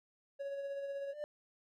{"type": "tone with tremolo", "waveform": "triangle", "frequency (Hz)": 557, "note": "C#5", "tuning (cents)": 8, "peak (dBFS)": -35, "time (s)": [0.39, 1.14], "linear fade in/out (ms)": 20, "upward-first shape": "sine", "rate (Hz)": 16, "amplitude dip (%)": 35}
{"type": "tone with exponential growth", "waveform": "triangle", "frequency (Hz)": 594, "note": "D5", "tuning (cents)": 20, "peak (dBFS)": -33, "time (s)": [0.99, 1.24], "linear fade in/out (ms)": 0, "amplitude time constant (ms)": 53}
{"effects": []}